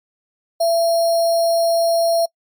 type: tone with sample-and-hold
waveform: sine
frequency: 671 Hz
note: E5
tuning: 31 cents sharp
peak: -13 dBFS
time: 0.6-2.26 s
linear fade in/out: 10 ms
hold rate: 4900 Hz
effects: noise-tail reverb RT60 0.1 s tail -26 dB re dry + MP3 96 kbps